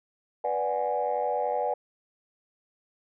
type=chord; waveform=sine; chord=G# half-diminished seventh; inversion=first; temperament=equal; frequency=493.9 / 587.3 / 740 / 830.6 Hz; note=B4 / D5 / F#5 / G#5; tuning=0 / 0 / 0 / 0 cents; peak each=-30 dBFS; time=0.44-1.74 s; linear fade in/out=5 ms; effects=tanh soft clip ceiling -17 dBFS